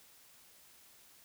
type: silence
effects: white hiss -61 dBFS RMS until 1.24 s